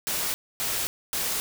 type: noise bursts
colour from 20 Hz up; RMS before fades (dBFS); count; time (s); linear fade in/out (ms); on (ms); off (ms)
white; -28; 3; 0.07-1.4; 0; 270; 260
effects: none